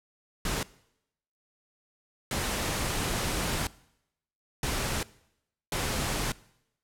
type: noise bursts at uneven times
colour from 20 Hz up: pink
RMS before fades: -30 dBFS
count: 4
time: 0.45-0.63 / 2.31-3.67 / 4.63-5.03 / 5.72-6.32 s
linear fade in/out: 2 ms
effects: noise-tail reverb RT60 0.8 s tail -21 dB re dry + low-pass 12000 Hz 12 dB/octave